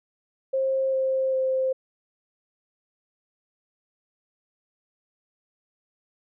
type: tone with pitch steps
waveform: sine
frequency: 532 / 527.7 / 523.5 Hz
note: C5 / C5 / C5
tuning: +29 / +15 / +1 cents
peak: -21 dBFS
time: 0.53-1.73 s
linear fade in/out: 10 ms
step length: 400 ms
effects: none